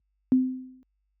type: tone with exponential decay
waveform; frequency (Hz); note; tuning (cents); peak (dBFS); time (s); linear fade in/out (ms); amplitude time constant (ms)
sine; 257.4; C4; -28; -14; 0.32-0.83; 0; 110
effects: added 50 Hz sine -59 dBFS peak until 1.2 s + high-pass 100 Hz 12 dB/octave